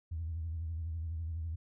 sine tone with vibrato, 81.6 Hz, E2, 17 cents flat, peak -34 dBFS, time 0.11-1.56 s, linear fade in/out 10 ms, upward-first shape triangle, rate 12 Hz, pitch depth 100 cents each way, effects tanh soft clip ceiling -30 dBFS

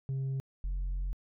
sine tone pair in turn, 134.3 / 44.82 Hz, C3 / F1, +46 / +46 cents, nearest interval octave + perfect fifth, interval 1900 cents, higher first, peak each -28 dBFS, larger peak neither, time 0.09-0.4 / 0.64-1.13 s, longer second, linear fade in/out 0 ms, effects tanh soft clip ceiling -30 dBFS

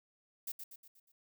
violet noise with echo, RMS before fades -40 dBFS, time 0.47-0.52 s, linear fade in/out 5 ms, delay 120 ms, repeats 5, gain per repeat -6 dB, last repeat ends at 1.12 s, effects none

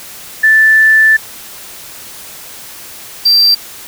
sine / triangle tone pair in turn, 1760 / 4699 Hz, A6 / D8, 0 / 0 cents, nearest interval octave + perfect fourth, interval 1700 cents, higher second, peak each -4 dBFS, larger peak neither, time 0.43-1.17 / 3.25-3.55 s, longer first, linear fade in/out 10 ms, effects white hiss -31 dBFS RMS until 3.87 s

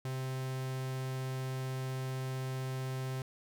45% pulse tone, 130.81 Hz, C3, in tune, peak -35 dBFS, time 0.05-3.22 s, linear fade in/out 2 ms, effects none

